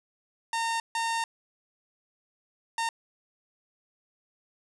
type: tone bursts at uneven times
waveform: sawtooth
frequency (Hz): 915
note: A#5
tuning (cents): -32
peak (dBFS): -23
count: 3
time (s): 0.53-0.8 / 0.95-1.24 / 2.78-2.89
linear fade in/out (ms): 2
effects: resampled to 24000 Hz + 9-bit